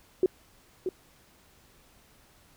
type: tone with echo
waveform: sine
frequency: 370.3 Hz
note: F#4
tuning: 1 cent sharp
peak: -18 dBFS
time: 0.23-0.26 s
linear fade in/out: 2 ms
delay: 630 ms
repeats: 1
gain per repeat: -8 dB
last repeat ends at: 0.89 s
effects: pink hiss -60 dBFS RMS until 2.56 s